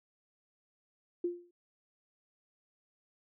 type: tone with exponential decay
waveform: sine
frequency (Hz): 349.7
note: F4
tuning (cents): +2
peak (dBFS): -27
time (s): 1.24-1.51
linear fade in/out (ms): 5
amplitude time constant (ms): 58
effects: none